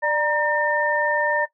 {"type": "tone cluster", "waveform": "sine", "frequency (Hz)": [593, 940, 1808], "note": ["D5", "A#5", "A6"], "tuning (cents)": [17, 14, 47], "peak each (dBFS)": -23, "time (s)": [0.02, 1.46], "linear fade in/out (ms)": 20, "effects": ["noise-tail reverb RT60 0.1 s tail -17 dB re dry"]}